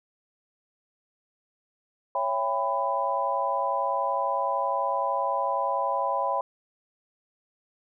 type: chord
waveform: sine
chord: C# half-diminished seventh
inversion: none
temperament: just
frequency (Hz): 554.4 / 665.2 / 798.3 / 997.9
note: C#5 / E5 / G5 / B5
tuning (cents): 0 / +16 / +31 / +18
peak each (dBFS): -30 / -32 / -30 / -27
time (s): 2.15-6.41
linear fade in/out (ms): 2
effects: none